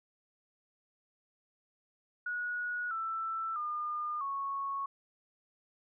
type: tone with pitch steps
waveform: sine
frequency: 1457 / 1328.4 / 1211.1 / 1104.2 Hz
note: F#6 / E6 / D#6 / C#6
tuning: -27 / +13 / -47 / -7 cents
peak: -33 dBFS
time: 2.26-4.86 s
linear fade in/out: 5 ms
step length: 650 ms
effects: none